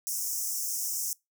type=high-pass noise; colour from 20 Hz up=pink; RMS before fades=-32 dBFS; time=0.07-1.13 s; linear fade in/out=0 ms; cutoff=5400 Hz; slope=96 dB/octave; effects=noise-tail reverb RT60 0.2 s tail -24 dB re dry